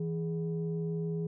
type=tone pair together; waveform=sine; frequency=163.82 / 415.3 Hz; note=E3 / G#4; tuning=-10 / 0 cents; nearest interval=octave + major third; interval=1610 cents; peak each=-31 / -36 dBFS; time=0-1.27 s; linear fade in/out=5 ms; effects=tanh soft clip ceiling -24 dBFS